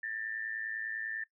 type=tone with amplitude modulation; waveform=sine; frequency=1781 Hz; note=A6; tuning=21 cents sharp; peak=-32 dBFS; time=0.03-1.24 s; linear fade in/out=5 ms; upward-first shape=sine; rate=110 Hz; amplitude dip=70%; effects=noise-tail reverb RT60 0.1 s tail -21 dB re dry